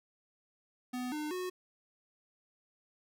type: tone with pitch steps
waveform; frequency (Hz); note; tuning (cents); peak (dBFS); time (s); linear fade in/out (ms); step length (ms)
square; 249.8 / 302.3 / 365.7; B3 / D#4 / F#4; +20 / -50 / -20; -36; 0.93-1.5; 10; 190
effects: none